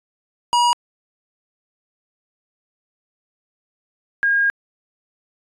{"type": "tone pair in turn", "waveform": ["square", "sine"], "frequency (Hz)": [961, 1624.2], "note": ["B5", "G#6"], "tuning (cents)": [-48, -39], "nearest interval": "major sixth", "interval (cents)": 909, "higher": "second", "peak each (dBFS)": -14, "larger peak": "neither", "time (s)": [[0.53, 0.73], [4.23, 4.5]], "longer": "second", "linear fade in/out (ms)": 0, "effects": ["resampled to 22050 Hz"]}